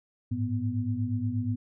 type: tone cluster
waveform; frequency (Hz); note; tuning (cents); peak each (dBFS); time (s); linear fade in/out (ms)
sine; 102.6 / 111 / 247.1; G#2 / A2 / B3; -21 / +16 / +1; -31; 0.31-1.56; 10
effects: none